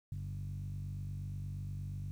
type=tone with low-pass filter; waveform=10% pulse; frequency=48.46 Hz; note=G1; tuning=19 cents flat; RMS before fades=-41 dBFS; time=0.12-2.11 s; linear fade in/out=0 ms; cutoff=120 Hz; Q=7.2; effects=11-bit